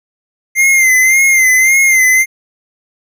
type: tone with vibrato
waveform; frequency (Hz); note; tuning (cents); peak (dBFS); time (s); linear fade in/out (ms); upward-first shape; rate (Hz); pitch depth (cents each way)
square; 2089; C7; -3; -7; 0.55-2.26; 50; sine; 1.8; 59
effects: none